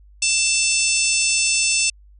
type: harmonic tone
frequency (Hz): 888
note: A5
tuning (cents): +16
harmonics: 3 / 4 / 5 / 6 / 7 / 8 / 9 / 10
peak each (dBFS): -21 / -30 / -29 / -24 / -25 / -29 / -22 / -28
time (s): 0.22-1.9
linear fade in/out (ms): 5
effects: added 50 Hz sine -45 dBFS peak until 2.19 s